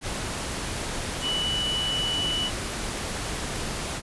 sine tone in noise, 2960 Hz, F#7, in tune, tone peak -25 dBFS, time 1.21-2.51 s, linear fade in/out 50 ms, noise pink, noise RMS -31 dBFS, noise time 0.01-4.02 s, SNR +3 dB, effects resampled to 24000 Hz

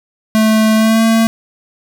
square tone with pitch glide, 218.4 to 225.2 Hz, A3 to A3, -13 to +40 cents, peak -9 dBFS, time 0.35-1.27 s, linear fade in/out 0 ms, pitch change +53 cents, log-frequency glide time 0.75-1.03 s, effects none

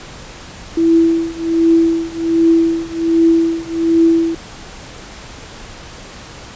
sine tone with tremolo, 330.5 Hz, E4, 5 cents sharp, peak -6 dBFS, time 0.77-4.35 s, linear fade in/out 5 ms, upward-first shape triangle, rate 1.3 Hz, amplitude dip 95%, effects pink hiss -34 dBFS RMS until 6.55 s + resampled to 16000 Hz

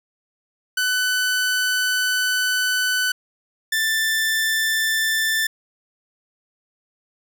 sawtooth tone pair in turn, 1500 / 1771 Hz, F#6 / A6, +23 / +11 cents, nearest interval minor third, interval 288 cents, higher second, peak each -15 dBFS, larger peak neither, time 0.77-3.12 / 3.72-5.47 s, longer first, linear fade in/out 5 ms, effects none

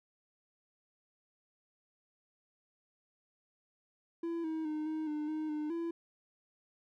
triangle tone with pitch steps, 335.6 / 318.2 / 306.6 / 313.3 / 301 / 310.5 / 302.2 / 335.5 Hz, E4 / D#4 / D#4 / D#4 / D4 / D#4 / D4 / E4, +31 / +39 / -25 / +12 / +43 / -3 / +50 / +31 cents, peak -32 dBFS, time 4.23-5.91 s, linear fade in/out 5 ms, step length 210 ms, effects none

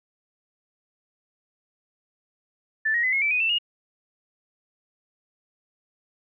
sine tone with pitch steps, 1760 / 1886.3 / 2022 / 2167 / 2322 / 2489 / 2668 / 2859 Hz, A6 / A#6 / B6 / C#7 / D7 / D#7 / E7 / F7, 0 / +20 / +40 / -40 / -20 / 0 / +20 / +40 cents, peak -20 dBFS, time 2.85-3.586 s, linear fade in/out 10 ms, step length 92 ms, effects none

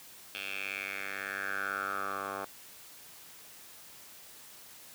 10% pulse tone with band-pass filter sweep, 98 Hz, G2, in tune, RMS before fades -37 dBFS, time 0.35-2.45 s, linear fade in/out 0 ms, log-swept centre 2900 to 990 Hz, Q 5.4, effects white hiss -52 dBFS RMS until 4.94 s + high-pass 60 Hz 12 dB/octave

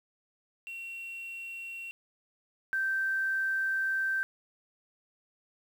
sine tone pair in turn, 2732 / 1559.6 Hz, F7 / G6, -39 / -9 cents, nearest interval minor seventh, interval 970 cents, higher first, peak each -38 / -27 dBFS, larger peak second, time 0.67-1.91 / 2.73-4.23 s, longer second, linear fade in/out 0 ms, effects 9-bit

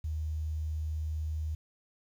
sine tone with quantisation, 77.78 Hz, D#2, in tune, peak -31 dBFS, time 0.04-1.55 s, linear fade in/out 5 ms, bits 10, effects none

